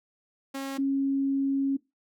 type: tone pair in turn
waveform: sawtooth / sine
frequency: 272 / 273.7 Hz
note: C#4 / C#4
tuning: -33 / -22 cents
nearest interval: unison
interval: 11 cents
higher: second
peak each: -28 / -23 dBFS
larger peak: second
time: 0.54-0.78 / 0.78-1.77 s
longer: second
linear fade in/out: 10 ms
effects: noise-tail reverb RT60 0.2 s tail -19 dB re dry